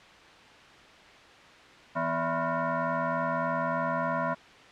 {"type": "tone with frequency modulation", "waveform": "sine", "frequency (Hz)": 164.81, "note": "E3", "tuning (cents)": 0, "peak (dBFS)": -26, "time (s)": [1.95, 4.35], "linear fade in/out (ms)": 20, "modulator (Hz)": 413, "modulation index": 3.1, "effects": ["white hiss -51 dBFS RMS until 4.71 s", "low-pass 3000 Hz 12 dB/octave"]}